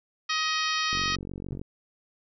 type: harmonic tone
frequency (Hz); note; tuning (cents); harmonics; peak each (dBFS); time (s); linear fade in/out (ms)
629; D#5; +19; 2 / 3 / 4 / 5 / 6 / 7 / 8 / 9; -30 / -32 / -33 / -34 / -35 / -35 / -36 / -37; 0.29-1.16; 10
type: click train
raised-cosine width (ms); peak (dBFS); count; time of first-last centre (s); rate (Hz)
3; -24; 33; 0.93-1.615; 46.7
type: tone with exponential decay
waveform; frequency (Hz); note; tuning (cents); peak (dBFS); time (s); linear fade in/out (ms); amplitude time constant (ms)
triangle; 132.9; C3; +27; -26; 1.52-1.59; 0; 15
effects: none